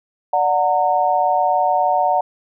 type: chord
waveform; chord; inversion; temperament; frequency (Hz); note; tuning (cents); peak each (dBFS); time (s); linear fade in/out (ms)
sine; D augmented; none; just; 587.3 / 734.2 / 917.7; D5 / F#5 / A#5; 0 / -14 / -27; -21 / -16 / -19; 0.33-2.21; 5
effects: none